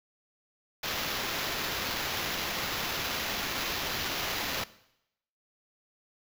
violet noise with sample-and-hold, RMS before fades -33 dBFS, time 0.83-4.64 s, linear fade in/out 5 ms, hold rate 8820 Hz, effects noise-tail reverb RT60 0.8 s tail -18 dB re dry

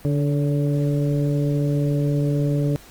harmonic tone with a mistuned harmonic, 145 Hz, D3, 22 cents flat, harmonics 1 / 2 / 3 / 4, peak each -19 / -25 / -29 / -31 dBFS, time 0.05-2.76 s, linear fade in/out 0 ms, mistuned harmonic 4, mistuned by -29 cents, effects pink hiss -46 dBFS RMS until 2.9 s + Opus 24 kbps

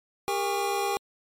square tone cluster, 399.3 / 467.5 / 807 / 1112 Hz, G4 / A#4 / G#5 / C#6, +32 / +5 / -50 / +5 cents, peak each -31 / -35 / -29 / -36 dBFS, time 0.28-0.97 s, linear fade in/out 0 ms, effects MP3 64 kbps

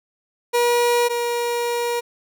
30% pulse tone pair in turn, 479.9 / 476.3 Hz, B4 / A#4, -50 / +37 cents, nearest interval unison, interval 13 cents, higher first, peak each -13 / -18 dBFS, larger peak first, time 0.53-1.09 / 1.09-2.01 s, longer second, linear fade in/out 20 ms, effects none

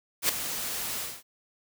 white noise with ADSR envelope, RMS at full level -22 dBFS, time 0.22-1.23 s, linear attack 71 ms, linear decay 4 ms, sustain -11 dB, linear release 240 ms, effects none

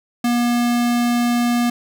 square tone, 239.8 Hz, A#3, 49 cents sharp, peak -16 dBFS, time 0.24-1.7 s, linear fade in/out 5 ms, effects none

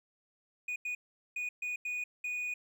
triangle tone bursts at uneven times, 2468 Hz, D#7, 15 cents flat, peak -32 dBFS, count 6, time 0.68-0.76 / 0.85-0.95 / 1.36-1.49 / 1.62-1.76 / 1.85-2.04 / 2.24-2.54 s, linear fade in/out 5 ms, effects none

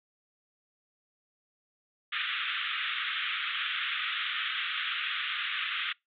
white band-pass noise, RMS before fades -33 dBFS, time 2.12-5.93 s, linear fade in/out 10 ms, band 1200 to 3600 Hz, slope 96 dB/octave, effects noise-tail reverb RT60 0.2 s tail -26 dB re dry

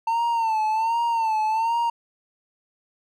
triangle tone with vibrato, 900 Hz, A5, 39 cents sharp, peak -18 dBFS, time 0.07-1.9 s, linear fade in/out 5 ms, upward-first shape sine, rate 1.3 Hz, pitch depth 74 cents each way, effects none

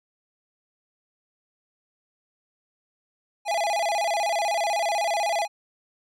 square tone with vibrato, 744 Hz, F#5, 9 cents sharp, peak -23 dBFS, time 3.45-5.48 s, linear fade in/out 50 ms, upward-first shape square, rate 16 Hz, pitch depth 180 cents each way, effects low-pass 9000 Hz 12 dB/octave

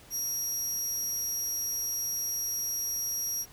30% pulse tone, 5680 Hz, F8, 28 cents sharp, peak -26 dBFS, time 0.1-3.46 s, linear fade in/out 50 ms, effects pink hiss -54 dBFS RMS until 3.52 s

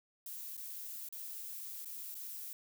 violet noise with dropouts, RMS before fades -45 dBFS, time 0.26-2.53 s, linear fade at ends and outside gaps 2 ms, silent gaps 0.568-0.576 / 1.088-1.125 / 1.848-1.856 / 2.145-2.151 s, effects none

